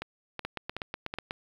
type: two click trains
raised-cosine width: 0.3 ms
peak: -17 / -18 dBFS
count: 8 / 4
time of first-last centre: 0.45-1.309 / 0.02-1.139 s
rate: 8.15 / 2.68 Hz
effects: low-pass 5000 Hz 12 dB/octave + 8-bit